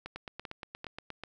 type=two click trains; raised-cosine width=0.3 ms; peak=-24 / -24 dBFS; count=4 / 9; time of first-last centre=0.06-1.236 / 0.16-1.103 s; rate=2.55 / 8.48 Hz; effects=none